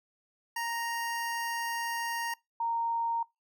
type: tone pair in turn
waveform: 25% pulse / sine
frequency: 932.3 / 925.9 Hz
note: A#5 / A#5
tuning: 0 / -12 cents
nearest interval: unison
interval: 12 cents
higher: first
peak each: -28 dBFS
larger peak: neither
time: 0.56-2.34 / 2.6-3.23 s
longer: first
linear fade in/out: 5 ms
effects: noise-tail reverb RT60 0.2 s tail -23 dB re dry